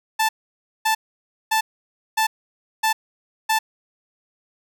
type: tone bursts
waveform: sawtooth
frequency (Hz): 880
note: A5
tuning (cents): 0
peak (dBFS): -13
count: 6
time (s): 0.19-3.59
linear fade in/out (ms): 10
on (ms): 100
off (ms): 560
effects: none